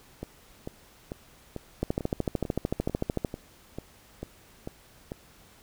two click trains, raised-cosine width 2 ms, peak -13 / -21 dBFS, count 20 / 12, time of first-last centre 1.83-3.248 / 0.23-5.119 s, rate 13.4 / 2.25 Hz, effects pink hiss -56 dBFS RMS until 5.62 s

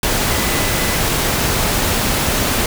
sine tone in noise, 2000 Hz, B6, 21 cents sharp, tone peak -28 dBFS, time 0.31-0.96 s, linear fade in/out 2 ms, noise pink, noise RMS -17 dBFS, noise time 0.03-2.66 s, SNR -14 dB, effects none

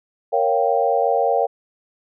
sine chord, G half-diminished seventh, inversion first, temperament equal, 466.2 / 554.4 / 698.5 / 784 Hz, Bb4 / Db5 / F5 / G5, 0 / 0 / 0 / 0 cents, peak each -21 dBFS, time 0.32-1.47 s, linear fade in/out 20 ms, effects none

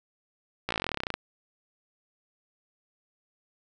slowing click train, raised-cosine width 0.3 ms, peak -13 dBFS, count 19, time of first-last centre 0.69-1.14 s, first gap 16 ms, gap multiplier 1.05, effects none

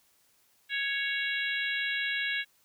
harmonic tone, 554.4 Hz, C#5, in tune, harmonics 3 / 4 / 5 / 6 / 7, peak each -32 / -34 / -36 / -38 / -39 dBFS, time 0.69-2.45 s, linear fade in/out 50 ms, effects white hiss -67 dBFS RMS until 2.64 s

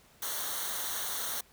white noise with comb filter, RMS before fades -35 dBFS, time 0.22-1.41 s, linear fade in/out 5 ms, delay 0.4 ms, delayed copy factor -0.75, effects pink hiss -61 dBFS RMS until 1.52 s

